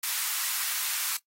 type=high-pass noise; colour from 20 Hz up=white; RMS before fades=-30 dBFS; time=0.03-1.17 s; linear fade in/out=5 ms; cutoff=1000 Hz; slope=24 dB/octave; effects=noise-tail reverb RT60 0.1 s tail -18 dB re dry + AAC 48 kbps